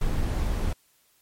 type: noise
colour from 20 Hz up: brown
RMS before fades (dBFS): -25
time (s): 0.01-0.73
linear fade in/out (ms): 5
effects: white hiss -64 dBFS RMS until 1.21 s + MP3 64 kbps